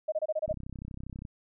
sine tone bursts, 622.3 Hz, D#5, in tune, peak -26 dBFS, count 7, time 0.08-0.53 s, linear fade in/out 10 ms, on 42 ms, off 26 ms
click train, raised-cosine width 5 ms, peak -28 dBFS, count 26, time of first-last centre 0.48-1.252 s, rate 32.4 Hz
effects none

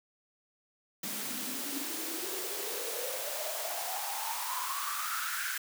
white noise with high-pass filter sweep, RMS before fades -36 dBFS, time 1.03-5.58 s, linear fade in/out 5 ms, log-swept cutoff 200 to 1600 Hz, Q 9.4, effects none

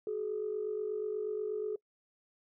sine tone pair together, 379.1 / 427.4 Hz, F#4 / G#4, +42 / +50 cents, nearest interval major second, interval 208 cents, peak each -38 / -33 dBFS, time 0.07-1.76 s, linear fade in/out 2 ms, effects noise-tail reverb RT60 0.1 s tail -23 dB re dry + tanh soft clip ceiling -26 dBFS

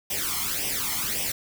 white noise with flanger, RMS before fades -28 dBFS, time 0.1-1.32 s, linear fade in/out 5 ms, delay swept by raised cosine 0.35 to 0.96 ms, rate 1.8 Hz, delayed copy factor +0.75, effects none

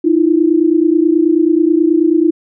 sine tone pair together, 311.1 / 340.4 Hz, D#4 / F4, 0 / -44 cents, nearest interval major second, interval 156 cents, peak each -11 dBFS, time 0.04-2.31 s, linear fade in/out 10 ms, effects none

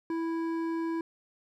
sine tone with hard clipping, 329.6 Hz, E4, in tune, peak -31 dBFS, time 0.1-1.01 s, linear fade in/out 2 ms, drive 10 dB, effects none

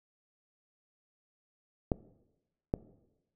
clicks, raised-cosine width 2 ms, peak -14 dBFS, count 2, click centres 1.918 / 2.739 s, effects noise-tail reverb RT60 1.0 s tail -19 dB re dry

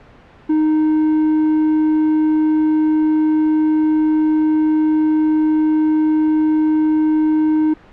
triangle tone, 310 Hz, D#4, 6 cents flat, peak -10 dBFS, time 0.49-7.74 s, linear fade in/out 10 ms, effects pink hiss -44 dBFS RMS until 7.92 s + low-pass 2000 Hz 12 dB/octave

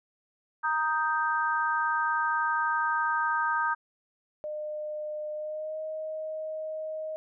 sine chord, Eb major, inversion second, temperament equal, 932.3 / 1244.5 / 1568 Hz, Bb5 / Eb6 / G6, 0 / 0 / 0 cents, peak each -29 dBFS, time 0.63-3.75 s, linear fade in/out 20 ms
sine tone with pitch glide, 606 to 626.3 Hz, D#5 to D#5, -46 to +11 cents, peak -32 dBFS, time 4.44-7.16 s, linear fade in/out 0 ms, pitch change +57 cents, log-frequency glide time 5.33-5.79 s
effects none

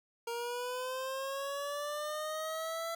25% pulse linear sweep, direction up, 465.2 to 670 Hz, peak -32 dBFS, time 0.27-2.95 s, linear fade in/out 5 ms, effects 11-bit

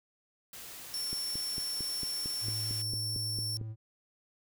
white noise, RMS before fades -46 dBFS, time 0.53-2.82 s, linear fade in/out 2 ms
sawtooth tone, 5430 Hz, F8, 50 cents flat, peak -31 dBFS, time 0.94-3.57 s, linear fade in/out 0 ms
click train, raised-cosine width 3 ms, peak -29 dBFS, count 12, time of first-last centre 1.13-3.613 s, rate 4.43 Hz
triangle tone with vibrato, 110 Hz, A2, in tune, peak -35 dBFS, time 2.41-3.76 s, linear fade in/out 50 ms, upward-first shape sine, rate 13 Hz, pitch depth 18 cents each way
effects none

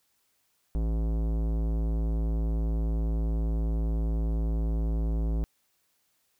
sine tone with tanh clipping, 55 Hz, A1, in tune, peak -27 dBFS, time 0.75-5.44 s, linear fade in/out 0 ms, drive 18 dB, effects white hiss -72 dBFS RMS until 6.39 s

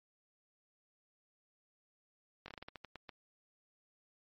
slowing click train, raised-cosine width 0.3 ms, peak -30 dBFS, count 11, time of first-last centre 2.46-3.092 s, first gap 21 ms, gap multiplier 1.23, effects MP3 32 kbps

